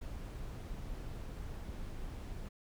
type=noise; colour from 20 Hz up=brown; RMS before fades=-43 dBFS; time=0.01-2.49 s; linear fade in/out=10 ms; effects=none